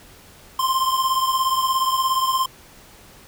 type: beating tone pair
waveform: square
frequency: 1045 / 1062 Hz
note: C6 / C6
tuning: -2 / +25 cents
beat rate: 17 Hz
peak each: -20 / -25 dBFS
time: 0.59-2.46 s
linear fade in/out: 5 ms
effects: pink hiss -47 dBFS RMS until 3.27 s